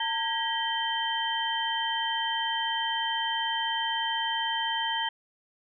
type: tone cluster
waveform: sine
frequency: 907 / 1639 / 1910 / 3116 Hz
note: A#5 / G#6 / A#6 / G7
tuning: -48 / -23 / +42 / -11 cents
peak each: -30 / -37 / -35 / -30 dBFS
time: 0-5.09 s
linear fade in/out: 5 ms
effects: none